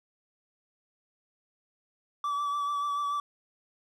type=tone with vibrato; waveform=triangle; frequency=1154 Hz; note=D6; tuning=31 cents flat; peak=-26 dBFS; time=2.24-3.2 s; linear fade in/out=2 ms; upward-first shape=triangle; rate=6.9 Hz; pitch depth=28 cents each way; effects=none